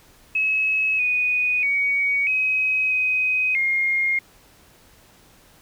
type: tone with pitch steps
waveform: sine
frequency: 2572 / 2482 / 2248 / 2534 / 2515 / 2132 Hz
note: E7 / D#7 / C#7 / D#7 / D#7 / C7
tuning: -43 / -5 / +24 / +31 / +18 / +32 cents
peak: -18 dBFS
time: 0.35-4.19 s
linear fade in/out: 5 ms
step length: 640 ms
effects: pink hiss -53 dBFS RMS until 5.61 s